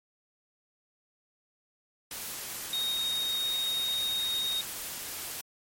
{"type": "tone in noise", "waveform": "sine", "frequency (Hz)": 3729, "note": "A#7", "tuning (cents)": 0, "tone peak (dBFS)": -28, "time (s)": [2.73, 4.61], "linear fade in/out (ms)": 2, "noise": "white", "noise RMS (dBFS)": -38, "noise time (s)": [2.11, 5.41], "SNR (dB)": 7, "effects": ["MP3 64 kbps"]}